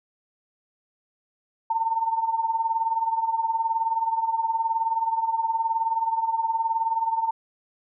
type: tone with tremolo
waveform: sine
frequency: 904 Hz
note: A5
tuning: 47 cents sharp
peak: -18 dBFS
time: 1.7-7.31 s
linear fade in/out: 5 ms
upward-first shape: triangle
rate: 19 Hz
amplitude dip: 80%
effects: none